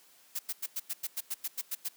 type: noise bursts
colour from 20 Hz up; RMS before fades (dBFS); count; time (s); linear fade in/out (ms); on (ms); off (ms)
blue; -34; 12; 0.35-1.888; 10; 42; 94
effects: white hiss -61 dBFS RMS until 1.96 s + high-pass 200 Hz 12 dB/octave